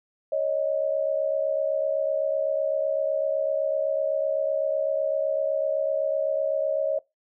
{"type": "tone pair together", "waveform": "sine", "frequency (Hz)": [554.4, 622.3], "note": ["C#5", "D#5"], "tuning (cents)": [0, 0], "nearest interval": "major second", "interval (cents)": 200, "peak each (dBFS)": -25, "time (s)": [0.32, 6.99], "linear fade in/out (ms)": 5, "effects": ["noise-tail reverb RT60 0.2 s tail -22 dB re dry"]}